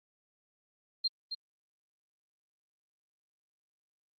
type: tone with echo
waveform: sine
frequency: 4186 Hz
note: C8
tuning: in tune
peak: -26 dBFS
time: 1.04-1.08 s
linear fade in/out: 10 ms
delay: 270 ms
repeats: 1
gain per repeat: -8 dB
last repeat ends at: 1.35 s
effects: Opus 24 kbps